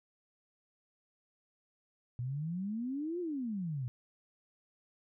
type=exponential two-way sweep; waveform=sine; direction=up then down; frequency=118.3 to 363.4 to 118.3 Hz; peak=-34 dBFS; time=2.19-3.88 s; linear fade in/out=0 ms; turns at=3.2 s; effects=none